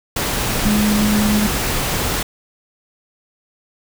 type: tone in noise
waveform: sine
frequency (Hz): 210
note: G#3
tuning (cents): +19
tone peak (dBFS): -14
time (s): 0.65-1.47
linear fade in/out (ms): 5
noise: pink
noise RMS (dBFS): -20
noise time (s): 0.16-2.23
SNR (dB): +3
effects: none